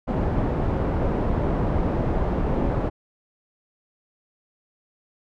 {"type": "low-pass noise", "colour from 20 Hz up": "pink", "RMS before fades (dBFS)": -23, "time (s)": [0.07, 2.9], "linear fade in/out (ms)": 20, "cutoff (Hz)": 730, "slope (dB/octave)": 12, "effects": []}